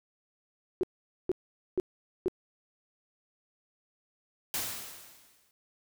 sine tone bursts, 367 Hz, F#4, 14 cents flat, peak -24 dBFS, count 4, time 0.81-2.282 s, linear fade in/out 0 ms, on 23 ms, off 460 ms
white noise with exponential decay, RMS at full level -31 dBFS, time 4.54-5.51 s, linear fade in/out 1 ms, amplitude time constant 210 ms
effects none

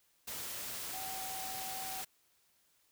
sine tone in noise, 762 Hz, G5, 49 cents flat, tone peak -44 dBFS, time 0.93-2.02 s, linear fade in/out 10 ms, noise white, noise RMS -42 dBFS, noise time 0.27-2.05 s, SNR -5 dB, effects white hiss -72 dBFS RMS until 2.91 s

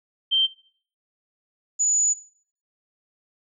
sine tone pair in turn, 3136 / 6919 Hz, G7 / A8, 0 / -30 cents, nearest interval octave + major second, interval 1370 cents, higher second, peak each -17 / -17 dBFS, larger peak neither, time 0.31-0.47 / 1.79-2.14 s, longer second, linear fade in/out 20 ms, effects noise-tail reverb RT60 0.5 s tail -17 dB re dry

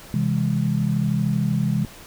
sine chord, C augmented, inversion none, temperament just, 130.81 / 163.52 / 204.4 Hz, C3 / E3 / G#3, 0 / -14 / -27 cents, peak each -23 dBFS, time 0.14-1.85 s, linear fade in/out 2 ms, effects pink hiss -43 dBFS RMS until 2.06 s

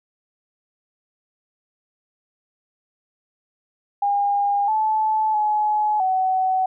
sine tone with pitch steps, 809 / 868 / 847 / 752 Hz, G#5 / A5 / G#5 / F#5, -46 / -24 / +34 / +28 cents, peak -17 dBFS, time 4.02-6.66 s, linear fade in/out 5 ms, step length 660 ms, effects none

